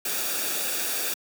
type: noise with comb filter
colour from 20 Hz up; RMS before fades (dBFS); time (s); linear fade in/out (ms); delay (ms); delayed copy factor
white; -28; 0.05-1.14; 5; 0.97; -0.55
effects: high-pass 200 Hz 12 dB/octave